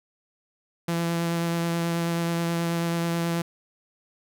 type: tone with vibrato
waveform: sawtooth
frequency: 168.8 Hz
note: E3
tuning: 41 cents sharp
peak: -20 dBFS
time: 0.88-3.42 s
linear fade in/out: 5 ms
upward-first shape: triangle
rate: 9.3 Hz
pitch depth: 14 cents each way
effects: none